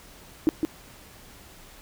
sine tone with echo, 314.5 Hz, D#4, 19 cents sharp, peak -15 dBFS, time 0.47-0.49 s, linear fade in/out 0 ms, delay 160 ms, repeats 1, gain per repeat -5 dB, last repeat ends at 0.65 s, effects pink hiss -49 dBFS RMS until 1.81 s

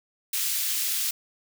white high-pass noise, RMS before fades -27 dBFS, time 0.33-1.11 s, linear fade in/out 5 ms, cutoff 2600 Hz, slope 12 dB/octave, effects none

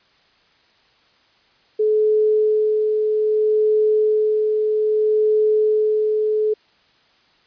sine tone with tremolo, 429.1 Hz, A4, 43 cents flat, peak -13 dBFS, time 1.79-6.54 s, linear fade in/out 10 ms, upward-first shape sine, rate 0.62 Hz, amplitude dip 30%, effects white hiss -57 dBFS RMS until 7.46 s + resampled to 11025 Hz

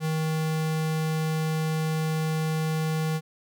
square tone, 157.9 Hz, D#3, 26 cents sharp, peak -25 dBFS, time 0-3.21 s, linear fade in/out 50 ms, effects none

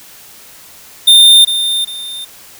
square tone with echo, 3619 Hz, A7, 48 cents sharp, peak -3 dBFS, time 1.07-1.45 s, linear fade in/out 10 ms, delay 400 ms, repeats 2, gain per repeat -10 dB, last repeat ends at 2.25 s, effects white hiss -38 dBFS RMS until 2.59 s

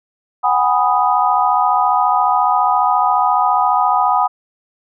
sine chord, G# minor seventh, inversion third, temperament equal with one note detuned, 740 / 814.5 / 987.8 / 1244.5 Hz, F#5 / G#5 / B5 / D#6, 0 / -34 / 0 / 0 cents, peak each -17 dBFS, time 0.43-4.28 s, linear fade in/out 20 ms, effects none

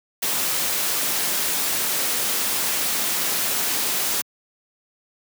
white noise, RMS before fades -23 dBFS, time 0.22-4.22 s, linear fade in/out 10 ms, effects high-pass 150 Hz 12 dB/octave

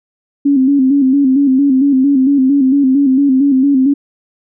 sine tone with vibrato, 271.7 Hz, C#4, 35 cents flat, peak -7 dBFS, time 0.45-3.94 s, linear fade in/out 10 ms, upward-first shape square, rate 4.4 Hz, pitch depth 68 cents each way, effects none

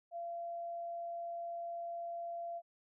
sine tone, 684 Hz, F5, 36 cents flat, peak -39 dBFS, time 0.11-2.62 s, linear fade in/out 50 ms, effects none

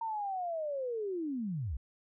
sine linear sweep, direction down, 923 to 53.2 Hz, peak -33 dBFS, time 0.01-1.77 s, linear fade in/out 5 ms, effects none

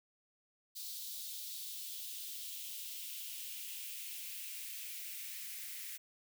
blue noise with high-pass filter sweep, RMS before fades -45 dBFS, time 0.75-5.98 s, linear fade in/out 20 ms, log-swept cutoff 4000 to 2000 Hz, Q 2.6, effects none

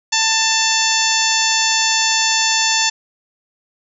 harmonic tone with a mistuned harmonic, 890 Hz, A5, 20 cents sharp, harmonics 1 / 2 / 3 / 4 / 5 / 6 / 7 / 8, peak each -22 / -22 / -22 / -22 / -22 / -22 / -22 / -22 dBFS, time 0.12-2.9 s, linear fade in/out 10 ms, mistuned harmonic 4, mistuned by -22 cents, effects none

